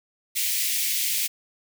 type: high-pass noise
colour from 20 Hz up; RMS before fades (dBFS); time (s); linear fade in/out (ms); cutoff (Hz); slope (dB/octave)
white; -25; 0.35-1.28; 20; 2000; 48
effects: none